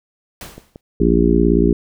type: noise with exponential decay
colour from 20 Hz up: pink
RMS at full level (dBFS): -30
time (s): 0.41-0.81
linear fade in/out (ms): 2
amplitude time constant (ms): 85
type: clicks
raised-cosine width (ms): 2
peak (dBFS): -21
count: 2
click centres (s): 0.58 / 0.759
type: harmonic tone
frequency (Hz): 57.8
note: A#1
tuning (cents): -14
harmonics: 1 / 3 / 4 / 5 / 6 / 7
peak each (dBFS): -18 / -18 / -18 / -18 / -18 / -18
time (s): 1-1.73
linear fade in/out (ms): 5
effects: none